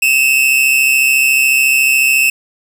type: tone pair together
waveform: 45% pulse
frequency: 2566 / 2700 Hz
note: E7 / E7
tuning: -47 / +41 cents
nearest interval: minor second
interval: 88 cents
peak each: -12 dBFS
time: 0.02-2.3 s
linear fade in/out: 5 ms
effects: none